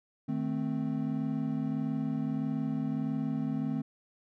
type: chord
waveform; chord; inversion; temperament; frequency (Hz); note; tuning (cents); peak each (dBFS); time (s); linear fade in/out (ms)
triangle; A diminished; second; equal with one note detuned; 154.13 / 220 / 261.6; Eb3 / A3 / C4; -16 / 0 / 0; -33 / -32 / -31; 0.28-3.82; 10
effects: none